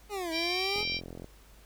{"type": "exponential two-way sweep", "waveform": "25% pulse", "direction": "down then up", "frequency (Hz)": [427.1, 320, 427.1], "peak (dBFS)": -29, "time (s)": [0.09, 0.85], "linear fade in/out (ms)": 50, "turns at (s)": 0.32}
{"type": "harmonic tone", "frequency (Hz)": 784, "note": "G5", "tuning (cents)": 0, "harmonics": [3, 4, 5, 6, 7], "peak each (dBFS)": [-33, -39, -38, -38, -37], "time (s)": [0.31, 1.01], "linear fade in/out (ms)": 50}
{"type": "click train", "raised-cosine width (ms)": 2, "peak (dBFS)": -29, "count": 22, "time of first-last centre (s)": [0.76, 1.244], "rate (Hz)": 43.4}
{"effects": ["added 50 Hz sine -54 dBFS peak until 1.65 s", "pink hiss -59 dBFS RMS until 1.65 s"]}